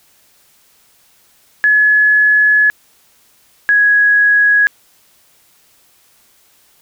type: tone pair in turn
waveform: sine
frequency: 1701 / 1667 Hz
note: G#6 / G#6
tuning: +41 / +6 cents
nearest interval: unison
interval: 35 cents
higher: first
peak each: -7 dBFS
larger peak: neither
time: 1.64-2.7 / 3.69-4.67 s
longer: first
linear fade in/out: 0 ms
effects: white hiss -52 dBFS RMS until 6.81 s